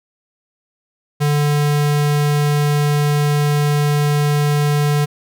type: tone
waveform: square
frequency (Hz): 146.83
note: D3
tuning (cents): 0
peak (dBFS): -14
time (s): 1.2-5.06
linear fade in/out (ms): 20
effects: none